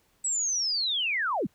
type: linear sweep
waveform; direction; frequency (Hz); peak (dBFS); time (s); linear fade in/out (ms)
sine; down; 7902 to 123.47; -25; 0.24-1.47; 10
effects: pink hiss -67 dBFS RMS until 1.54 s